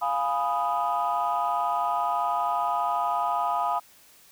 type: chord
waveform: sine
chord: F half-diminished seventh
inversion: none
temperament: equal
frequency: 698.5 / 830.6 / 987.8 / 1244.5 Hz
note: F5 / Ab5 / Cb6 / Eb6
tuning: 0 / 0 / 0 / 0 cents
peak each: -28 dBFS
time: 0.01-3.8 s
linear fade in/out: 20 ms
effects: tanh soft clip ceiling -16 dBFS + white hiss -55 dBFS RMS until 4.31 s